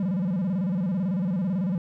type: tone with vibrato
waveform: triangle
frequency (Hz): 184.3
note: F#3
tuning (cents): -7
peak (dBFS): -21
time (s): 0-1.78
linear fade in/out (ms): 2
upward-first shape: square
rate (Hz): 18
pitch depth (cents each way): 140
effects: none